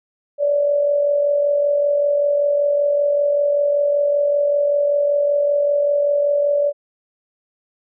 sine tone with amplitude modulation, 577 Hz, D5, 31 cents flat, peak -12 dBFS, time 0.38-6.73 s, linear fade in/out 50 ms, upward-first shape sine, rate 45.2 Hz, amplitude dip 45%, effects none

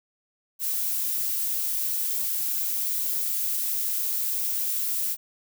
violet noise, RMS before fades -27 dBFS, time 0.59-5.17 s, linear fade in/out 50 ms, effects none

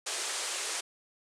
white band-pass noise, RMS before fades -35 dBFS, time 0.06-0.81 s, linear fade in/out 10 ms, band 340 to 9500 Hz, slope 48 dB/octave, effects none

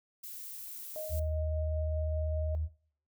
violet noise, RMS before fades -44 dBFS, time 0.23-1.2 s, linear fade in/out 10 ms
sine tone with tremolo, 622.3 Hz, D#5, in tune, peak -36 dBFS, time 0.96-2.55 s, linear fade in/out 0 ms, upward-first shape triangle, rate 5.1 Hz, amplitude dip 30%
sine tone, 77.78 Hz, D#2, in tune, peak -30 dBFS, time 1.09-2.69 s, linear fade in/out 50 ms
effects noise-tail reverb RT60 0.5 s tail -18 dB re dry

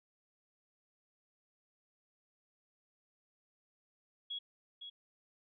sine tone with echo, 3332 Hz, G#7, 5 cents sharp, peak -38 dBFS, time 4.3-4.39 s, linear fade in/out 10 ms, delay 510 ms, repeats 1, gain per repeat -7 dB, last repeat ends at 4.9 s, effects none

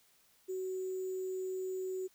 sine tone with sample-and-hold, 374.2 Hz, F#4, 20 cents sharp, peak -35 dBFS, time 0.48-2.08 s, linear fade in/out 20 ms, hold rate 7350 Hz, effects white hiss -68 dBFS RMS until 2.14 s

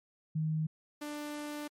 sine / sawtooth tone pair in turn, 156.8 / 296 Hz, D#3 / D4, +14 / +14 cents, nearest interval major seventh, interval 1100 cents, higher second, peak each -29 / -34 dBFS, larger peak first, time 0.35-0.67 / 1.01-1.68 s, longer second, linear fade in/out 10 ms, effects MP3 64 kbps

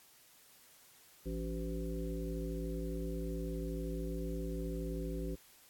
harmonic tone with a mistuned harmonic, 56.3 Hz, A1, 40 cents sharp, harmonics 1 / 3 / 5 / 7 / 9, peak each -39 / -42 / -44 / -44 / -47 dBFS, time 1.25-5.36 s, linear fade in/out 20 ms, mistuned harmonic 7, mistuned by -60 cents, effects white hiss -62 dBFS RMS until 5.69 s + AAC 64 kbps

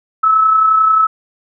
sine tone with amplitude modulation, 1300 Hz, E6, 24 cents flat, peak -6 dBFS, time 0.23-1.07 s, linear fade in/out 10 ms, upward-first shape sine, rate 31.3 Hz, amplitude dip 40%, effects none

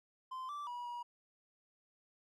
triangle tone with pitch steps, 1035 / 1167 / 969 / 961 Hz, C6 / D6 / B5 / B5, -19 / -11 / -33 / -48 cents, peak -39 dBFS, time 0.31-1.03 s, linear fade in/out 10 ms, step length 180 ms, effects none

